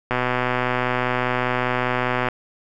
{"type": "click train", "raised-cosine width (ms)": 0.5, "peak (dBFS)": -6, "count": 273, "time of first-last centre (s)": [0.11, 2.286], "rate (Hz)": 125, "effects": []}